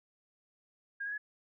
sine tone with pitch steps, 1621 / 1657 / 1693.7 Hz, G#6 / G#6 / G#6, -42 / -4 / +34 cents, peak -35 dBFS, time 1-1.18 s, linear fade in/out 10 ms, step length 60 ms, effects none

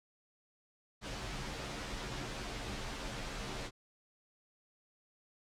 pink noise with comb filter, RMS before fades -41 dBFS, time 1.01-3.71 s, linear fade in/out 50 ms, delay 12 ms, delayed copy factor -0.95, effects low-pass 6000 Hz 12 dB/octave

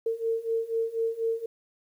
sine beating tone pair, 452.1 / 456.2 Hz, A4 / A#4, +47 / -37 cents, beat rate 4.1 Hz, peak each -30 / -28 dBFS, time 0.06-1.46 s, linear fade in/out 5 ms, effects 10-bit

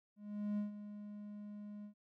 triangle tone with ADSR envelope, 207.4 Hz, G#3, 2 cents flat, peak -32 dBFS, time 0.16-1.94 s, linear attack 420 ms, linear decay 130 ms, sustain -12 dB, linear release 95 ms, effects none

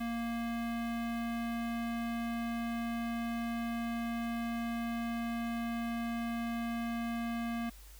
square tone with low-pass filter, 233.1 Hz, A#3, in tune, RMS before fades -36 dBFS, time 0-7.7 s, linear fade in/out 10 ms, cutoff 2600 Hz, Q 1.2, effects added 50 Hz sine -51 dBFS peak until 7.99 s + white hiss -58 dBFS RMS until 7.99 s

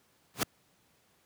pink noise with exponential growth, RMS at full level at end -23 dBFS, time 0.34-0.43 s, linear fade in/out 0 ms, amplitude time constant 19 ms, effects pink hiss -68 dBFS RMS until 1.25 s + high-pass 100 Hz 12 dB/octave

